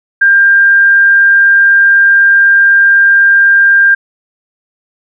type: tone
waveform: sine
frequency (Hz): 1596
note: G6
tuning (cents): +31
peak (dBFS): -3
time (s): 0.21-3.95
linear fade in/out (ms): 10
effects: none